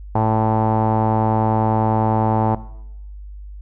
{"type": "tone with low-pass filter", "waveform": "sawtooth", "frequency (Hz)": 110, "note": "A2", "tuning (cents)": 0, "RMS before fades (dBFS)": -17, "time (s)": [0.15, 2.55], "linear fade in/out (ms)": 5, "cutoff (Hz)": 850, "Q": 5.7, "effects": ["noise-tail reverb RT60 0.8 s tail -18 dB re dry", "added 50 Hz sine -32 dBFS peak until 3.61 s"]}